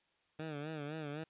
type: tone with vibrato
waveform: 15% pulse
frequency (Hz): 151.5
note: D#3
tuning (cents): -46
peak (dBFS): -34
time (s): 0.39-1.24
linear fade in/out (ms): 5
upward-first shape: sine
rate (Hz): 3.9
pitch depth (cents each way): 98
effects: white hiss -75 dBFS RMS until 1.29 s + resampled to 8000 Hz